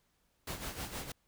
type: noise with tremolo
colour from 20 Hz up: pink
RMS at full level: -39 dBFS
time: 0.47-1.12 s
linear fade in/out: 5 ms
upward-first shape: sine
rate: 6.4 Hz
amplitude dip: 65%
effects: pink hiss -75 dBFS RMS until 1.27 s